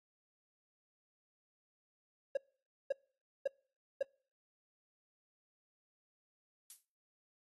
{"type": "tone bursts", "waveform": "triangle", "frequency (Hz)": 550, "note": "C#5", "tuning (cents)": -14, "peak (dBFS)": -28, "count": 4, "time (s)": [2.35, 4.028], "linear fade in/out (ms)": 5, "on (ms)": 22, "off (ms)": 530}
{"type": "noise with exponential decay", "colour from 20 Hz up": "violet", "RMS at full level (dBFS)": -43, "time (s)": [6.7, 6.85], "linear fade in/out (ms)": 1, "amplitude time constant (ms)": 32}
{"effects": ["noise-tail reverb RT60 0.5 s tail -26 dB re dry", "AAC 32 kbps"]}